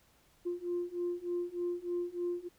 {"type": "beating tone pair", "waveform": "sine", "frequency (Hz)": [349.2, 352.5], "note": ["F4", "F4"], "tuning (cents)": [0, 16], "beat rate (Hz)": 3.3, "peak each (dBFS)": [-36, -35], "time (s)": [0.45, 2.49], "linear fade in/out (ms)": 20, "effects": ["tanh soft clip ceiling -27 dBFS", "pink hiss -67 dBFS RMS until 2.58 s"]}